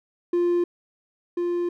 triangle tone pair in turn, 349.2 / 349.2 Hz, F4 / F4, 0 / 0 cents, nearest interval unison, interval 0 cents, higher neither, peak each -16 / -20 dBFS, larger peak first, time 0.33-0.64 / 1.37-1.69 s, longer second, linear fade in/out 5 ms, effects tanh soft clip ceiling -12 dBFS

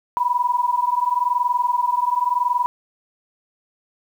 sine tone pair together, 969.1 / 990 Hz, B5 / B5, -33 / +4 cents, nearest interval unison, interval 37 cents, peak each -20 dBFS, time 0.17-2.66 s, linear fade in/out 0 ms, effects 8-bit

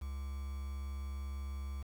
triangle tone with quantisation, 69 Hz, C#2, 7 cents flat, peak -36 dBFS, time 0.01-1.83 s, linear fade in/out 10 ms, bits 9, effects none

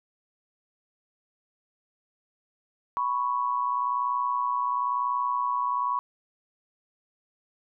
sine tone pair together, 987.8 / 1108.8 Hz, B5 / C#6, 0 / 0 cents, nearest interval major second, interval 200 cents, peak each -27 / -27 dBFS, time 2.97-5.99 s, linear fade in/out 0 ms, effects none

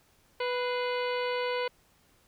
harmonic tone with a mistuned harmonic, 493.9 Hz, B4, in tune, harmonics 1 / 2 / 3 / 4 / 5 / 6 / 7 / 8 / 9, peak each -30 / -35 / -40 / -39 / -43 / -42 / -49 / -49 / -46 dBFS, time 0.4-1.68 s, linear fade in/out 5 ms, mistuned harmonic 4, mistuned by +81 cents, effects pink hiss -65 dBFS RMS until 2.27 s

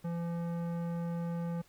sine tone with tanh clipping, 170 Hz, F3, 46 cents flat, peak -35 dBFS, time 0.04-1.62 s, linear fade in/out 10 ms, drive 15 dB, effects pink hiss -64 dBFS RMS until 1.68 s

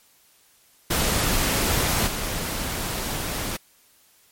pink noise with level steps, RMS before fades -22 / -28 dBFS, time 0.9-3.57 s, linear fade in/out 10 ms, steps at 2.06 s, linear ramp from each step 20 ms, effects white hiss -58 dBFS RMS until 4.31 s + MP3 64 kbps

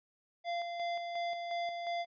square tone with tremolo, 690 Hz, F5, 21 cents flat, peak -34 dBFS, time 0.44-2.06 s, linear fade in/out 50 ms, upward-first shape square, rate 2.8 Hz, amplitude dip 40%, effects resampled to 11025 Hz

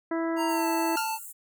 harmonic tone, 329.6 Hz, E4, in tune, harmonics 1 / 2 / 3 / 4 / 5 / 6, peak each -27 / -33 / -37 / -39 / -41 / -43 dBFS, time 0.11-0.96 s, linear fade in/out 5 ms
square tone with pitch glide, 932.3 to 886.1 Hz, A#5 to A5, 0 to +12 cents, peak -29 dBFS, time 0.36-1.19 s, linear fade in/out 50 ms, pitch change -88 cents, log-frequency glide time 0.48-0.67 s
pink high-pass noise, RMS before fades -42 dBFS, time 0.48-1.33 s, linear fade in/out 20 ms, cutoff 7100 Hz, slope 96 dB/octave
sawtooth tone with exponential decay, 1396.9 Hz, F6, in tune, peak -22 dBFS, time 0.97-1.25 s, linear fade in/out 1 ms, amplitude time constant 59 ms
effects none

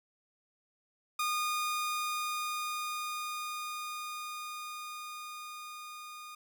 sawtooth tone with level ramp, 1224 Hz, D#6, 29 cents flat, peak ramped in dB -26 to -41 dBFS, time 1.19-6.35 s, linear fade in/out 5 ms, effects none

